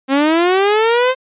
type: linear sweep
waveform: sawtooth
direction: up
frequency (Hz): 262.6 to 524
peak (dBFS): -7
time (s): 0.08-1.15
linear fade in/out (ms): 50
effects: resampled to 8000 Hz